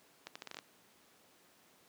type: accelerating click train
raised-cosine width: 0.2 ms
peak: -26 dBFS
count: 8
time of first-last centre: 0.27-0.588 s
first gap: 85 ms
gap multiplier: 0.78
effects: pink hiss -65 dBFS RMS until 1.88 s + high-pass 200 Hz 12 dB/octave